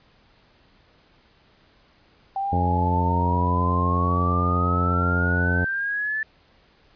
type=exponential sweep; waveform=sine; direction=up; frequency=777 to 1760 Hz; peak=-23 dBFS; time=2.36-6.23 s; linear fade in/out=2 ms
type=harmonic tone; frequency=88.4 Hz; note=F2; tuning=22 cents sharp; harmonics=1 / 2 / 3 / 4 / 5 / 6 / 7 / 8 / 9 / 10; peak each=-22 / -27 / -30 / -36 / -33 / -36 / -37 / -39 / -43 / -39 dBFS; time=2.52-5.65 s; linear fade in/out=10 ms
effects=pink hiss -58 dBFS RMS until 6.95 s + resampled to 11025 Hz